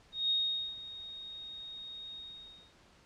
sine tone with ADSR envelope, 3729 Hz, A#7, in tune, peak -26 dBFS, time 0.12-2.74 s, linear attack 180 ms, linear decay 450 ms, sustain -16 dB, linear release 590 ms, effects pink hiss -62 dBFS RMS until 3.05 s + low-pass 6000 Hz 12 dB/octave

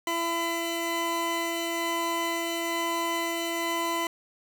20% pulse tone pair together, 336.2 / 1007.5 Hz, E4 / B5, +34 / +34 cents, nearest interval octave + perfect fifth, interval 1900 cents, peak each -25 dBFS, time 0.07-4.07 s, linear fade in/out 2 ms, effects none

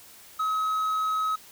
triangle tone, 1277 Hz, D#6, 45 cents sharp, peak -22 dBFS, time 0.39-1.36 s, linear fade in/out 10 ms, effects white hiss -50 dBFS RMS until 1.51 s

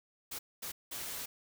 white noise bursts at uneven times, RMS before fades -41 dBFS, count 3, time 0.31-0.39 / 0.62-0.72 / 0.91-1.26 s, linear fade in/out 10 ms, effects none

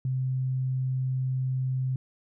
sine tone, 130 Hz, C3, 11 cents flat, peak -25 dBFS, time 0.05-1.96 s, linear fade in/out 2 ms, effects none

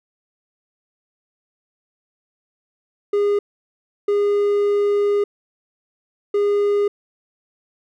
triangle tone bursts at uneven times, 408.6 Hz, G#4, 28 cents flat, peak -13 dBFS, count 3, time 3.13-3.39 / 4.08-5.24 / 6.34-6.88 s, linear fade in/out 5 ms, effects none

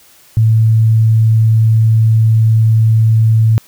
sine tone, 111.3 Hz, A2, 20 cents sharp, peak -6 dBFS, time 0.37-3.58 s, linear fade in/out 0 ms, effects white hiss -45 dBFS RMS until 3.67 s

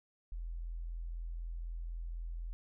sine tone, 42 Hz, E1, 33 cents sharp, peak -38 dBFS, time 0.32-2.53 s, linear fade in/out 0 ms, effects none

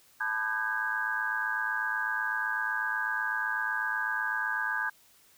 sine tone cluster, 878 / 993 / 1209 / 1529 / 1637 Hz, A5 / B5 / D6 / G6 / G#6, -4 / +9 / +50 / -44 / -25 cents, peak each -38 / -39 / -39 / -33 / -31 dBFS, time 0.2-4.9 s, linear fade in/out 10 ms, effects white hiss -61 dBFS RMS until 5.37 s

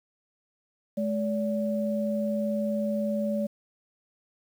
sine tone pair together, 212.5 / 574 Hz, G#3 / D5, +40 / -40 cents, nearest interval octave + perfect fourth, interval 1720 cents, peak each -27 / -29 dBFS, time 0.97-3.47 s, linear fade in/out 10 ms, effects 9-bit

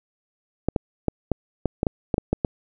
clicks, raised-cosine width 2 ms, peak -7 dBFS, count 11, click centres 0.686 / 0.762 / 1.083 / 1.317 / 1.657 / 1.831 / 1.868 / 2.142 / 2.181 / 2.33 / 2.448 s, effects none

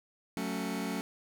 sawtooth chord, F# minor, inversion none, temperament just, 185 / 222 / 277.5 Hz, F#3 / A3 / C#4, 0 / +16 / +2 cents, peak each -33 dBFS, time 0.37-1.01 s, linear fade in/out 0 ms, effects none

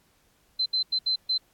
sine tone bursts at uneven times, 4078 Hz, C8, 45 cents flat, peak -22 dBFS, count 5, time 0.59-0.66 / 0.73-0.83 / 0.92-0.99 / 1.06-1.16 / 1.29-1.38 s, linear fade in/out 10 ms, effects pink hiss -65 dBFS RMS until 1.53 s + AAC 64 kbps

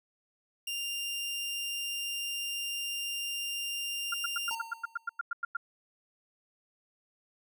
sawtooth tone, 2794 Hz, F7, in tune, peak -30 dBFS, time 0.67-4.55 s, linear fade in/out 5 ms
sine tone bursts, 1396.9 Hz, F6, in tune, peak -29 dBFS, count 13, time 4.12-5.569 s, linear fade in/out 5 ms, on 21 ms, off 98 ms
square tone with exponential decay, 912 Hz, A#5, 38 cents flat, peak -35 dBFS, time 4.51-5.2 s, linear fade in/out 0 ms, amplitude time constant 150 ms
effects none

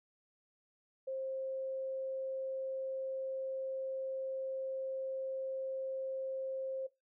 sine tone, 530 Hz, C5, 22 cents sharp, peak -36 dBFS, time 1.07-6.87 s, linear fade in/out 10 ms, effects noise-tail reverb RT60 0.2 s tail -18 dB re dry

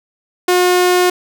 sawtooth tone, 360 Hz, F#4, 47 cents flat, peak -6 dBFS, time 0.48-1.1 s, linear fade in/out 5 ms, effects none

